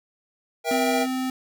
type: chord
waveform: square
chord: E diminished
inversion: second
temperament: just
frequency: 474.7 / 659.3 / 791.1 Hz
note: Bb4 / E5 / G5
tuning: +31 / 0 / +16 cents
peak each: -27 dBFS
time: 0.64-1.07 s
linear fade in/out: 50 ms
type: tone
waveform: square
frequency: 258.9 Hz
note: C4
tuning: 18 cents flat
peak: -25 dBFS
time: 0.71-1.3 s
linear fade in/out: 2 ms
effects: none